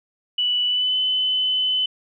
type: tone with pitch glide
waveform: sine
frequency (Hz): 2960 to 3024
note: F#7 to F#7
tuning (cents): 0 to +37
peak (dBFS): -18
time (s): 0.38-1.86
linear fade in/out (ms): 5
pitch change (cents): +37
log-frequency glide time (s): 0.66-0.96
effects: none